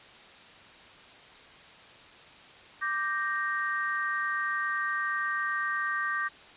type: chord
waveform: sine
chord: G minor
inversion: second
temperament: equal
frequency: 1174.7 / 1568 / 1864.7 Hz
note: D6 / G6 / Bb6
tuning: 0 / 0 / 0 cents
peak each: -32 dBFS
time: 2.81-6.29 s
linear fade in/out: 20 ms
effects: white hiss -51 dBFS RMS until 6.56 s + resampled to 8000 Hz